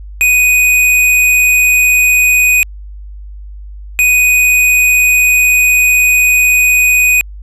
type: tone pair in turn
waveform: square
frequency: 2489 / 2489 Hz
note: D#7 / D#7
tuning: 0 / 0 cents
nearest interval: unison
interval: 0 cents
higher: neither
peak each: -7 dBFS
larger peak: neither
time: 0.21-2.63 / 3.99-7.21 s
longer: second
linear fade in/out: 0 ms
effects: added 50 Hz sine -26 dBFS peak until 7.42 s + resampled to 32000 Hz